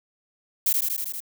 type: noise with echo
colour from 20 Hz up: violet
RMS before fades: -21 dBFS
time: 0.66-0.73 s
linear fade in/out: 5 ms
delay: 79 ms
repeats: 6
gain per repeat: -2 dB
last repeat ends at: 1.204 s
effects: none